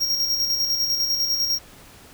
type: tone with tremolo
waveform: square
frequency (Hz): 5588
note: F8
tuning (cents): 0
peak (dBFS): -19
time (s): 0-1.59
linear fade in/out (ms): 20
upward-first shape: square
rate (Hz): 10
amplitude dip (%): 40
effects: pink hiss -47 dBFS RMS until 2.13 s